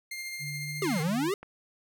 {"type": "tone with tremolo", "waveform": "sawtooth", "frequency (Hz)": 2111, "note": "C7", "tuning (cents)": 15, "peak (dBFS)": -31, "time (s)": [0.11, 1.03], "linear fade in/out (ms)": 5, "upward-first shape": "sine", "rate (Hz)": 14, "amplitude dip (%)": 30}
{"type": "tone with pitch glide", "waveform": "sine", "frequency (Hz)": [145.4, 153.42], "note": ["D3", "D#3"], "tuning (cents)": [-17, -24], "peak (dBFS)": -36, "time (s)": [0.39, 1.32], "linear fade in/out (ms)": 50, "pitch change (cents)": 93, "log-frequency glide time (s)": [0.57, 1]}
{"type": "exponential two-way sweep", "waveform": "square", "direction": "down then up", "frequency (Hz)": [422.6, 146.83, 422.6], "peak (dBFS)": -27, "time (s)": [0.82, 1.34], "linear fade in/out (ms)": 2, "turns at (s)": 1.01}
{"type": "click", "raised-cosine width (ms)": 0.5, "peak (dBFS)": -29, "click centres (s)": 1.43}
{"effects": []}